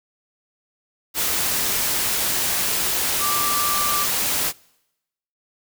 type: tone in noise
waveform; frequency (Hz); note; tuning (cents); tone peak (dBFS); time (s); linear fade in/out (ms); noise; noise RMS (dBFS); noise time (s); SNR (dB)
sine; 1174.7; D6; 0; -23; 3.19-4.07; 50; white; -22; 1.14-4.53; -4
effects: noise-tail reverb RT60 0.9 s tail -25 dB re dry

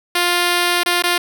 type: tone with dropouts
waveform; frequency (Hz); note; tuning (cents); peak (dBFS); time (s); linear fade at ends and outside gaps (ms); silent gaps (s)
5% pulse; 351.3; F4; +10; -3; 0.15-1.18; 5; 0.834-0.86 / 1.023-1.037
effects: none

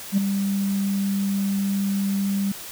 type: tone with ADSR envelope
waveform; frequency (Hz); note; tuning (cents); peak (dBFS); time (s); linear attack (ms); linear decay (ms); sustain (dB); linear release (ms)
sine; 197.6; G3; +14; -12; 0.12-2.52; 55; 8; -8; 5
effects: tanh soft clip ceiling -13 dBFS + white hiss -37 dBFS RMS until 2.71 s

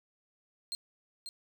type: tone with echo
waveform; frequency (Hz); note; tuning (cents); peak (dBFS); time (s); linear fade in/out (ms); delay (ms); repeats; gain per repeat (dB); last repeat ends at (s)
35% pulse; 4186; C8; 0; -33; 0.72-0.75; 0; 540; 1; -6; 1.29
effects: none

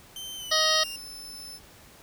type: tone with pitch glide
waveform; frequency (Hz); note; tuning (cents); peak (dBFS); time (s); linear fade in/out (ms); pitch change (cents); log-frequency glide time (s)
sawtooth; 3099 to 2793; G7 to F7; -21 to -1; -33; 0.16-0.96; 2; -180; 0.36-0.69
type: tone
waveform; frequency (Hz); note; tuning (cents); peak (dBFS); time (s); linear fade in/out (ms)
sawtooth; 5270; E8; -1; -37; 0.5-1.6; 50
type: harmonic tone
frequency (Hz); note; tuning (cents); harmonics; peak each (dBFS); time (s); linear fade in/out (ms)
628; D#5; +16; 1 / 2 / 3 / 5 / 6 / 7 / 8 / 9; -29 / -29 / -29 / -29 / -29 / -29 / -29 / -29; 0.51-0.84; 10
effects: pink hiss -52 dBFS RMS until 2.02 s

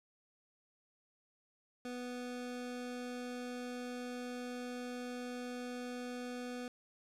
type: tone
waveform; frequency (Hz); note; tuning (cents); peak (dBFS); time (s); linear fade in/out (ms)
25% pulse; 246.9; B3; 0; -37; 1.85-6.68; 2
effects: low-pass 9000 Hz 12 dB/octave + 11-bit

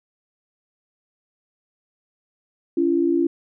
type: tone pair together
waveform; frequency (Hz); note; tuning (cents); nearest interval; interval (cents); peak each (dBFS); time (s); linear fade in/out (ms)
sine; 281.4 / 340.3; C#4 / F4; +26 / -45; minor third; 329; -21 / -18; 2.77-3.27; 5
effects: none

